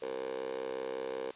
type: tone with high-pass filter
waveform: 10% pulse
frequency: 65.41 Hz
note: C2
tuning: in tune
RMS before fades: -38 dBFS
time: 0.02-1.31 s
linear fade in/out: 5 ms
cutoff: 490 Hz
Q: 7.8
effects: white hiss -55 dBFS RMS until 1.35 s + resampled to 8000 Hz